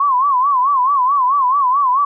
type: tone with vibrato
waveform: sine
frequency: 1069 Hz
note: C6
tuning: 37 cents sharp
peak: -11 dBFS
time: 0-2.05 s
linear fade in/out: 5 ms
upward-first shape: sine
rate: 4.6 Hz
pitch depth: 140 cents each way
effects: none